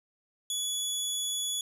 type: tone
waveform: 20% pulse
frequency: 3402 Hz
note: G#7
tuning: 41 cents sharp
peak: -24 dBFS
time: 0.5-1.61 s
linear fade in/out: 2 ms
effects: none